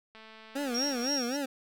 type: click train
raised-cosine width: 0.3 ms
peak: -35 dBFS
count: 203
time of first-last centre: 0.15-1.068 s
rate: 220 Hz
type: tone with vibrato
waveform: 25% pulse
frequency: 261.6 Hz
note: C4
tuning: in tune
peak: -27 dBFS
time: 0.55-1.46 s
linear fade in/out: 10 ms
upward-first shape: sine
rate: 3.9 Hz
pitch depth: 180 cents each way
type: tone with tremolo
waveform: sine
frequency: 5588 Hz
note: F8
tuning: in tune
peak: -28 dBFS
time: 0.74-1.37 s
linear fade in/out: 10 ms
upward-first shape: sine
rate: 3.2 Hz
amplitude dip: 80%
effects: none